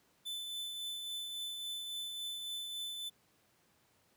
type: tone with tremolo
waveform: 45% pulse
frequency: 3513 Hz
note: A7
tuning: 3 cents flat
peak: -38 dBFS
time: 0.25-3.1 s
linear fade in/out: 20 ms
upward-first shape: triangle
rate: 3.6 Hz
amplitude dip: 35%
effects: pink hiss -71 dBFS RMS until 4.16 s + high-pass 100 Hz 12 dB/octave